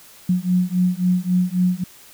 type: beating tone pair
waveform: sine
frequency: 179.3 / 183 Hz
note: F3 / F#3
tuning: +46 / -19 cents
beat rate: 3.7 Hz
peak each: -19 dBFS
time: 0.29-1.84 s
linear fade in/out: 5 ms
effects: white hiss -46 dBFS RMS until 2.13 s